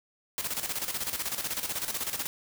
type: noise with tremolo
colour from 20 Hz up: white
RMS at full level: -31 dBFS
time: 0.38-2.27 s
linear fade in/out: 0 ms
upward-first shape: square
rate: 16 Hz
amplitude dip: 65%
effects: none